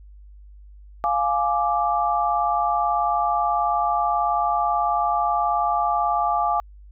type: chord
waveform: sine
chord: D diminished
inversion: first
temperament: equal with one note detuned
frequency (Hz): 698.5 / 836.9 / 1174.7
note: F5 / Ab5 / D6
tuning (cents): 0 / +13 / 0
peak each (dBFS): -23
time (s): 1.04-6.6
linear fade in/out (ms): 0
effects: added 50 Hz sine -42 dBFS peak until 6.91 s